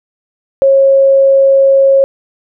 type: tone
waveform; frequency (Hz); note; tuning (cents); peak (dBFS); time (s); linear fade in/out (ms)
sine; 544; C#5; -33; -4; 0.62-2.04; 0
effects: none